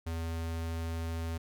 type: tone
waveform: square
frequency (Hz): 82.41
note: E2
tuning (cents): 0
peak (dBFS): -34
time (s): 0.06-1.38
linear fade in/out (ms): 10
effects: none